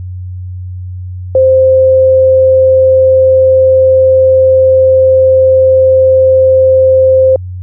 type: tone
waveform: sine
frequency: 523.3 Hz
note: C5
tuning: in tune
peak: -3 dBFS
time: 1.35-7.36 s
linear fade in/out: 2 ms
effects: added 91 Hz sine -19 dBFS peak until 7.62 s